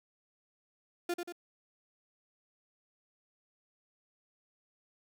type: tone with echo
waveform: 35% pulse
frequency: 349.2 Hz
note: F4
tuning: in tune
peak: -29 dBFS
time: 1.09-1.14 s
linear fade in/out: 5 ms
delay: 92 ms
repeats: 2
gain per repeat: -5 dB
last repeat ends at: 1.324 s
effects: none